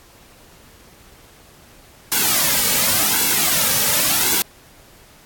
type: noise with flanger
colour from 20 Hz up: white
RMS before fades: -17 dBFS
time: 2.12-4.42 s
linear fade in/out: 0 ms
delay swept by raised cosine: 1.6 to 2.9 ms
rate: 0.9 Hz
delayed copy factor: -0.75
effects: pink hiss -48 dBFS RMS until 5.25 s + AAC 64 kbps